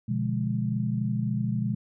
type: chord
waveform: sine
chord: B diminished seventh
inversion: none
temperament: equal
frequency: 123.47 / 146.83 / 174.61 / 207.7 Hz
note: B2 / D3 / F3 / Ab3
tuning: 0 / 0 / 0 / 0 cents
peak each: -28 / -34 / -33 / -29 dBFS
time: 0.08-1.75 s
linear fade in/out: 10 ms
effects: none